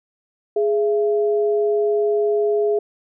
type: tone pair together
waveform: sine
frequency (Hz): 416.8 / 672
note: G#4 / E5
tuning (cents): +6 / +33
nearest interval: minor sixth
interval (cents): 827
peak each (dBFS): -16 / -25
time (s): 0.56-2.79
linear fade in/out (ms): 5
effects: none